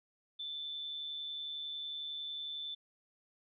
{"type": "tone with amplitude modulation", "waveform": "sine", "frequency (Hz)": 3520, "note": "A7", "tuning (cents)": 0, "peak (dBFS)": -37, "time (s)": [0.39, 2.75], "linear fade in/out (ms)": 10, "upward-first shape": "sine", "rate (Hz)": 151, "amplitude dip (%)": 40, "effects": []}